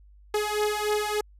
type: beating tone pair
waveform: sawtooth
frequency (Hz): 419.3 / 422.7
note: G#4 / G#4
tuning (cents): +17 / +31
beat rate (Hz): 3.4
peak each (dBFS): -23 / -24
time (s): 0.34-1.21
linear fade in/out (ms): 5
effects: added 50 Hz sine -50 dBFS peak until 1.39 s + resampled to 32000 Hz